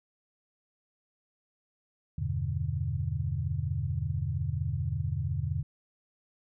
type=chord; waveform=sine; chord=E minor seventh; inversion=none; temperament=equal; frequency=82.41 / 98 / 123.47 / 146.83 Hz; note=E2 / G2 / B2 / D3; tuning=0 / 0 / 0 / 0 cents; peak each=-34 dBFS; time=2.18-5.63 s; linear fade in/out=5 ms; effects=none